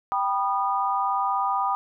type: chord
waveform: sine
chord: G augmented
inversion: none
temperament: just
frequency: 784 / 980 / 1225 Hz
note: G5 / B5 / D#6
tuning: 0 / -14 / -27 cents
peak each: -26 dBFS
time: 0.12-1.75 s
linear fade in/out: 0 ms
effects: none